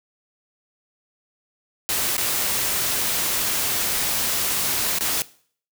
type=noise with dropouts; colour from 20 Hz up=white; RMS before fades=-23 dBFS; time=1.89-5.22 s; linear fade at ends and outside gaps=0 ms; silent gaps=2.167-2.18 / 4.986-5.008 s; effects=noise-tail reverb RT60 0.5 s tail -19 dB re dry